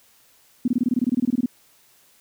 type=tone bursts; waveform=sine; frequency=246.9 Hz; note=B3; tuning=in tune; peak=-16 dBFS; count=16; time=0.65-1.46 s; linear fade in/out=5 ms; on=30 ms; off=22 ms; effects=white hiss -57 dBFS RMS until 2.2 s